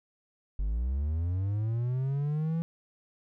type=linear sweep; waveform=triangle; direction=up; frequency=46.6 to 167.5 Hz; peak=-25 dBFS; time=0.59-2.62 s; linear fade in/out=0 ms; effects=none